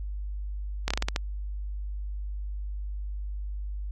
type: slowing click train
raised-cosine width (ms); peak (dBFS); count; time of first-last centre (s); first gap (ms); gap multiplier
0.2; -9; 7; 0.88-1.161; 25; 1.25
effects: added 50 Hz sine -31 dBFS peak until 3.91 s + AAC 64 kbps